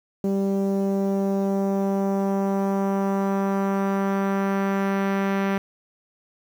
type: tone with low-pass filter sweep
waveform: sawtooth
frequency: 196 Hz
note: G3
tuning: in tune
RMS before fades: -23 dBFS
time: 0.24-5.58 s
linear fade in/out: 2 ms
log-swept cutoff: 460 to 2100 Hz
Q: 1.3
effects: 8-bit